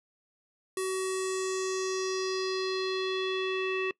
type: tone with low-pass filter sweep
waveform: square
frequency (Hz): 377.1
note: F#4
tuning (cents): +33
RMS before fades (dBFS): -31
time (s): 0.77-3.91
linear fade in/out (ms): 2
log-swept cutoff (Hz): 10000 to 2600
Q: 3.8
effects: noise-tail reverb RT60 0.1 s tail -22 dB re dry